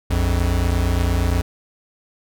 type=tone pair together; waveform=square; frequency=58.75 / 87.3 Hz; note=A#1 / F2; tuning=+14 / 0 cents; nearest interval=perfect fifth; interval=686 cents; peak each=-20 dBFS; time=0.1-1.42 s; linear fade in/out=10 ms; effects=none